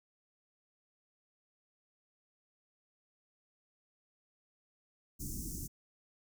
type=band-stop noise; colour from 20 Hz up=pink; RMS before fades=-41 dBFS; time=5.19-5.68 s; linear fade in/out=20 ms; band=330 to 5700 Hz; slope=48 dB/octave; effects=none